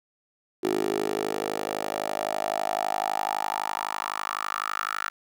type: tone with high-pass filter sweep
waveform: 10% pulse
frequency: 51.91 Hz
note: G#1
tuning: in tune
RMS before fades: -29 dBFS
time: 0.63-5.1 s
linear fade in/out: 10 ms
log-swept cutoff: 370 to 1400 Hz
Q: 5
effects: none